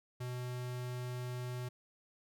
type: tone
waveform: square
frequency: 124.4 Hz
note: B2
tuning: 13 cents sharp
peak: -39 dBFS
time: 0.2-1.69 s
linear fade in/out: 10 ms
effects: none